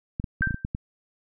clicks, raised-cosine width 5 ms, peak -16 dBFS, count 8, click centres 0.199 / 0.242 / 0.41 / 0.473 / 0.508 / 0.544 / 0.649 / 0.749 s
sine tone with exponential decay, 1565 Hz, G6, 3 cents flat, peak -18 dBFS, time 0.42-0.65 s, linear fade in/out 1 ms, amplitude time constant 50 ms
effects none

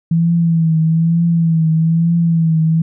sine tone with vibrato, 164.5 Hz, E3, 3 cents flat, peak -10 dBFS, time 0.11-2.82 s, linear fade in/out 5 ms, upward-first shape triangle, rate 1.1 Hz, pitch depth 60 cents each way, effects none

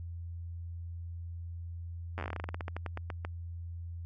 slowing click train, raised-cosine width 0.5 ms, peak -22 dBFS, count 22, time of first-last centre 2.18-3.249 s, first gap 9 ms, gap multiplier 1.15, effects added 85 Hz sine -38 dBFS peak until 4.05 s + MP3 96 kbps

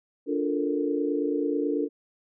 sine chord, Bb major seventh, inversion first, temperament just, 291.4 / 349.6 / 437 / 466.2 Hz, D4 / F4 / A4 / Bb4, -13 / +2 / -12 / 0 cents, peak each -27 / -31 / -30 / -31 dBFS, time 0.26-1.89 s, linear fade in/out 50 ms, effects none

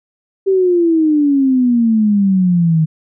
sine exponential sweep, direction down, 392 to 155.56 Hz, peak -9 dBFS, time 0.46-2.86 s, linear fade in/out 20 ms, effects none

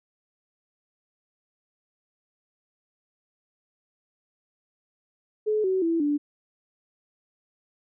sine tone with pitch steps, 427.8 / 376.7 / 331.8 / 292.2 Hz, A4 / F#4 / E4 / D4, -49 / +31 / +11 / -9 cents, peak -21 dBFS, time 5.46-6.18 s, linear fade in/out 20 ms, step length 180 ms, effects none

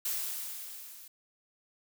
blue noise with level ramp, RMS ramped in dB -32 to -51 dBFS, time 0.05-1.08 s, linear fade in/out 5 ms, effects none

